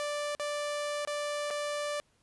sawtooth tone with dropouts, 587.3 Hz, D5, in tune, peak -28 dBFS, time 0-2 s, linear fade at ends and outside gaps 0 ms, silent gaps 0.35-0.397 / 1.05-1.074 / 1.504-1.508 s, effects pink hiss -70 dBFS RMS until 2.22 s + resampled to 24000 Hz

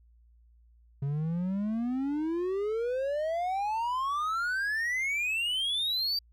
triangle exponential sweep, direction up, 136.2 to 4699 Hz, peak -26 dBFS, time 1.02-6.19 s, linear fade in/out 5 ms, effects added 58 Hz sine -57 dBFS peak until 6.32 s

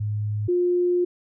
sine tone pair in turn, 105.1 / 355 Hz, G#2 / F4, +21 / +28 cents, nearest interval octave + major sixth, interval 2107 cents, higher second, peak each -23 / -18 dBFS, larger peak second, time 0-0.48 / 0.48-1.05 s, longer second, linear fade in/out 10 ms, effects none

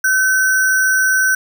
sine tone with sample-and-hold, 1527 Hz, G6, 46 cents flat, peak -11 dBFS, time 0.04-1.35 s, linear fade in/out 5 ms, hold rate 7350 Hz, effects none

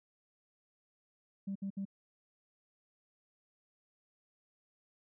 sine tone bursts, 196.1 Hz, G3, 1 cent sharp, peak -34 dBFS, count 3, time 1.47-1.853 s, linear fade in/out 10 ms, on 85 ms, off 64 ms, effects tanh soft clip ceiling -32 dBFS

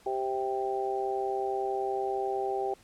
harmonic tone, 130.81 Hz, C3, in tune, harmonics 3 / 4 / 5 / 6, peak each -31 / -39 / -39 / -32 dBFS, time 0.06-2.74 s, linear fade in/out 5 ms, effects pink hiss -59 dBFS RMS until 2.83 s + low-pass 11000 Hz 12 dB/octave

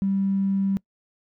triangle tone, 195.2 Hz, G3, 7 cents flat, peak -16 dBFS, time 0.02-0.77 s, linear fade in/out 0 ms, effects noise-tail reverb RT60 0.1 s tail -26 dB re dry + tanh soft clip ceiling -18 dBFS

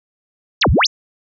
sine exponential two-way sweep, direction down then up, 7050 to 51.91 to 7050 Hz, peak -10 dBFS, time 0.61-0.87 s, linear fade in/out 10 ms, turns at 0.7 s, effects none

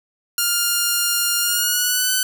5% pulse tone with pitch glide, 1406 to 1506.9 Hz, F6 to F#6, +11 to +31 cents, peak -6 dBFS, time 0.38-2.23 s, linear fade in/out 2 ms, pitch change +120 cents, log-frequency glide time 1.4-2.11 s, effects none

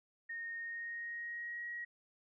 sine tone with pitch glide, 1848 to 1900 Hz, A#6 to A#6, -16 to +33 cents, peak -40 dBFS, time 0.29-1.85 s, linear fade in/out 10 ms, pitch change +49 cents, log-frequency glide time 0.58-1.66 s, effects none

